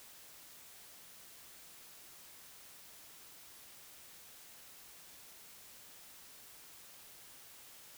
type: silence
effects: white hiss -56 dBFS RMS until 7.97 s